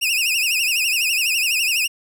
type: tone with vibrato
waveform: sawtooth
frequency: 2637 Hz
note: E7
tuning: in tune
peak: -14 dBFS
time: 0.01-1.88 s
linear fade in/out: 20 ms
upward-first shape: triangle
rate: 12 Hz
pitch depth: 160 cents each way
effects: none